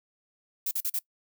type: noise bursts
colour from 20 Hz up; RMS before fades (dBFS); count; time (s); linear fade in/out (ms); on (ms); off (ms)
violet; -29; 4; 0.66-0.991; 5; 52; 41
effects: noise-tail reverb RT60 0.1 s tail -23 dB re dry